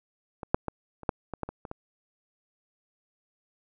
clicks, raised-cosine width 1 ms, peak -22 / -6 / -16 / -29 / -10 / -20 / -16 / -22 / -25 / -22 dBFS, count 10, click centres 0.432 / 0.545 / 0.683 / 1.033 / 1.092 / 1.337 / 1.433 / 1.49 / 1.652 / 1.714 s, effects none

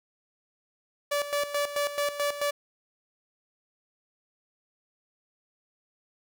sawtooth tone with tremolo, 578 Hz, D5, 28 cents flat, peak -21 dBFS, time 1.11-2.51 s, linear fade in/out 10 ms, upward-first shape square, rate 4.6 Hz, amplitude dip 70%, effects none

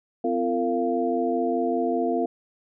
sine tone cluster, 256.7 / 341.8 / 455.3 / 691 Hz, C4 / F4 / A#4 / F5, -33 / -37 / -41 / -19 cents, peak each -27 dBFS, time 0.24-2.26 s, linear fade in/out 5 ms, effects none

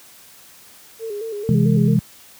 sine tone with vibrato, 430.5 Hz, A4, 38 cents flat, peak -25 dBFS, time 0.99-1.97 s, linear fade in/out 50 ms, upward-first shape square, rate 4.5 Hz, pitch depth 79 cents each way
sine chord, C augmented, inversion none, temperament equal, 130.81 / 164.81 / 207.7 Hz, C3 / E3 / G#3, 0 / 0 / 0 cents, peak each -17 dBFS, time 1.49-1.99 s, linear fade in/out 0 ms
effects white hiss -46 dBFS RMS until 2.39 s + high-pass 60 Hz 12 dB/octave

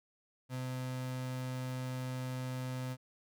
35% pulse tone, 128.1 Hz, C3, 36 cents flat, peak -35 dBFS, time 0.49-2.97 s, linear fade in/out 50 ms, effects none

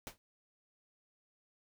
pink noise with exponential decay, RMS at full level -41 dBFS, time 0.07-0.18 s, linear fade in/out 0 ms, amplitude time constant 23 ms, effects none

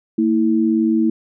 sine tone pair together, 226.5 / 324.9 Hz, A#3 / E4, -50 / -25 cents, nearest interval tritone, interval 625 cents, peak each -16 dBFS, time 0.18-1.1 s, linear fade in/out 5 ms, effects none

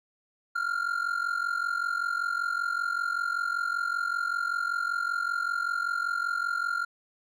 triangle ring-modulated tone, 1396.9 Hz, F6, in tune, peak -22 dBFS, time 0.55-6.85 s, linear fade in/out 10 ms, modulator 22.6 Hz, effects none

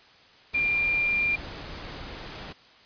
sine tone in noise, 2389 Hz, D7, 29 cents sharp, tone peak -22 dBFS, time 0.54-1.36 s, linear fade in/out 10 ms, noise pink, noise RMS -39 dBFS, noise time 0.53-2.53 s, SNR +14 dB, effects white hiss -54 dBFS RMS until 2.85 s + resampled to 11025 Hz

